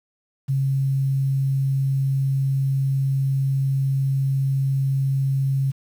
sine tone with quantisation, 135.7 Hz, C#3, 36 cents flat, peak -18 dBFS, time 0.48-5.72 s, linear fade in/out 20 ms, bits 8, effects none

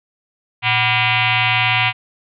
sine tone with frequency modulation, 116.54 Hz, A#2, in tune, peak -13 dBFS, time 0.62-1.93 s, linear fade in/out 50 ms, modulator 432 Hz, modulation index 7, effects none

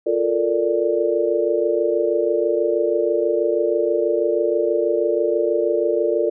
sine chord, Bb major seventh, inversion second, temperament equal, 349.2 / 440 / 466.2 / 587.3 Hz, F4 / A4 / Bb4 / D5, 0 / 0 / 0 / 0 cents, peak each -22 dBFS, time 0.06-6.3 s, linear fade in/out 10 ms, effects none

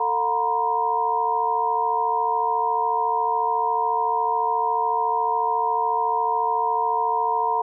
sine tone cluster, 447.6 / 719 / 944 / 1018 Hz, A4 / F#5 / A#5 / C6, +30 / -50 / +22 / -48 cents, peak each -29 / -28 / -21 / -27 dBFS, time 0-7.62 s, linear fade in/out 5 ms, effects none

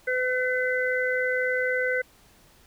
harmonic tone, 506 Hz, B4, 42 cents sharp, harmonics 1 / 3 / 4, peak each -26 / -27 / -29 dBFS, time 0.07-2.02 s, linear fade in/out 10 ms, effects pink hiss -57 dBFS RMS until 2.66 s

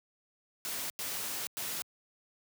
white noise bursts at uneven times, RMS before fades -37 dBFS, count 3, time 0.65-0.9 / 0.99-1.47 / 1.57-1.82 s, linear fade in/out 0 ms, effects high-pass 100 Hz 12 dB/octave

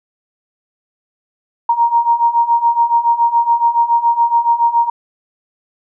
sine beating tone pair, 932.3 / 939.4 Hz, A#5 / A#5, 0 / +13 cents, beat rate 7.1 Hz, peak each -15 / -12 dBFS, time 1.69-4.9 s, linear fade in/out 5 ms, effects none

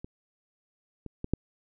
clicks, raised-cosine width 3 ms, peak -26 / -26 / -20 / -12 dBFS, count 4, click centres 0.045 / 1.063 / 1.244 / 1.336 s, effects none

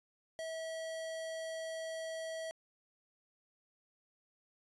square tone, 647 Hz, E5, 32 cents flat, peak -40 dBFS, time 0.39-2.51 s, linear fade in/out 0 ms, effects resampled to 24000 Hz

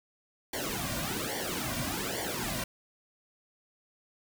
pink noise with flanger, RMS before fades -34 dBFS, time 0.53-2.64 s, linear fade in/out 5 ms, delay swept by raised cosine 0.77 to 2.37 ms, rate 1.2 Hz, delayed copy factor -0.95, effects none

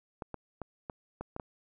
clicks, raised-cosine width 1 ms, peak -24 dBFS, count 7, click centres 0.222 / 0.343 / 0.617 / 0.898 / 1.21 / 1.364 / 1.398 s, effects none

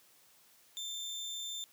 30% pulse tone, 3567 Hz, A7, 23 cents sharp, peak -36 dBFS, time 0.77-1.64 s, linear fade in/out 0 ms, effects white hiss -64 dBFS RMS until 1.72 s + high-pass 100 Hz 12 dB/octave

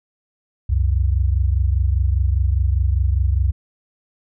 sine tone pair together, 65.53 / 90.5 Hz, C2 / F#2, +3 / -38 cents, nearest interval tritone, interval 559 cents, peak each -16 / -19 dBFS, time 0.69-3.52 s, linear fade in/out 10 ms, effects none

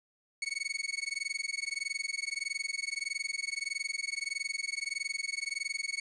sawtooth tone with amplitude modulation, 2217 Hz, C#7, in tune, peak -26 dBFS, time 0.42-6 s, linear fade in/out 2 ms, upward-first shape sine, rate 21.6 Hz, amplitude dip 100%, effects resampled to 22050 Hz + 10-bit

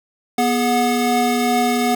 square tone cluster, 243.5 / 418.8 / 728 Hz, B3 / G#4 / F#5, -24 / +15 / -28 cents, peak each -19 / -24 / -20 dBFS, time 0.38-1.95 s, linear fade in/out 5 ms, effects none

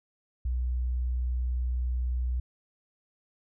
sine tone, 61.8 Hz, B1, 2 cents sharp, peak -26 dBFS, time 0.45-2.4 s, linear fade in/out 5 ms, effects none

